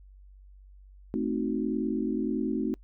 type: chord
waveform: sine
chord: A diminished seventh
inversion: none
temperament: equal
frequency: 220 / 261.6 / 311.1 / 370 Hz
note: A3 / C4 / Eb4 / Gb4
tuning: 0 / 0 / 0 / 0 cents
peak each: -31 / -31 / -32 / -34 dBFS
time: 1.14-2.74 s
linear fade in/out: 0 ms
effects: noise-tail reverb RT60 0.1 s tail -26 dB re dry + added 48 Hz sine -49 dBFS peak until 2.83 s